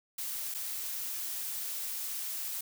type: noise with dropouts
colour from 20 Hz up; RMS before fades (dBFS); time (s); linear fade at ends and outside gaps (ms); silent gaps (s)
blue; -37; 0.18-2.61; 5; 0.542-0.546
effects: none